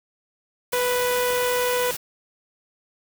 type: noise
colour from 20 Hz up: white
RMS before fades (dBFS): -30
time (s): 0.72-1.97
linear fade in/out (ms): 10
type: harmonic tone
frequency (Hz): 493.9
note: B4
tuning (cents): 0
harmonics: 1 / 2 / 3 / 4 / 5 / 6 / 7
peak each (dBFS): -22 / -28 / -32 / -34 / -36 / -38 / -39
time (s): 0.73-1.91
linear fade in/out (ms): 2
type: clicks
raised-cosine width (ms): 1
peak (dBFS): -25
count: 2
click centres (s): 1.305 / 1.333
effects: none